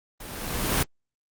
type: noise with level ramp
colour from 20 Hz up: pink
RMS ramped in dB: -40 to -21 dBFS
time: 0.2-0.83 s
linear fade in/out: 5 ms
effects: Opus 24 kbps